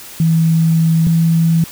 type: tone pair in turn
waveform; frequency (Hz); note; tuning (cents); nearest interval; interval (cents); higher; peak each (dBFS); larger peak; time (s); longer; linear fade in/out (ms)
sine; 162.9 / 164.7; E3 / E3; -20 / -1; unison; 19; second; -9; neither; 0.2-1.07 / 1.07-1.64; first; 2
effects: white hiss -34 dBFS RMS until 1.71 s